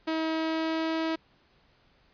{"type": "tone with pitch glide", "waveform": "sawtooth", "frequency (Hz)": [320, 322.8], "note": ["D#4", "E4"], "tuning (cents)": [49, -36], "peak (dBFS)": -23, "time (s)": [0.07, 1.16], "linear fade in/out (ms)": 10, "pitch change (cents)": 15, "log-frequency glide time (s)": [0.3, 0.95], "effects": ["pink hiss -64 dBFS RMS until 2.13 s", "resampled to 11025 Hz"]}